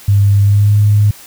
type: tone with pitch glide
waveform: sine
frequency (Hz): 100.6 to 103.91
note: G2 to G#2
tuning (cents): +45 to +1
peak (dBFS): -6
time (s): 0.08-1.11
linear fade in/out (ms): 5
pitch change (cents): +56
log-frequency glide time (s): 0.42-0.74
effects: white hiss -37 dBFS RMS until 1.26 s